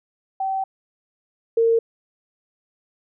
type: tone pair in turn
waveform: sine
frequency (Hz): 770 / 457.8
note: G5 / A#4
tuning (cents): -31 / -31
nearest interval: major sixth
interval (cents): 900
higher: first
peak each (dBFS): -21 / -14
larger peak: second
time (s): 0.4-0.64 / 1.57-1.79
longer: first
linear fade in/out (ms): 5
effects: none